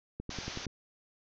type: click train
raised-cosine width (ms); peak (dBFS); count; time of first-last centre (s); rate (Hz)
3; -25; 6; 0.2-0.667; 10.7
type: low-pass noise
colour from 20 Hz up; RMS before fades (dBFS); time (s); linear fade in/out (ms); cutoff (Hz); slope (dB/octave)
white; -43; 0.3-0.66; 5; 6300; 96
effects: none